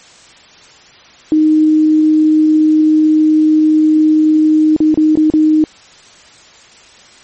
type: tone with dropouts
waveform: sine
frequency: 310 Hz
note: D#4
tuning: 6 cents flat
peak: -6 dBFS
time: 1.32-5.64 s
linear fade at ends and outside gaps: 1 ms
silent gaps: 4.764-4.803 / 4.943-4.974 / 5.155-5.173 / 5.301-5.337 s
effects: white hiss -41 dBFS RMS until 7.23 s + MP3 32 kbps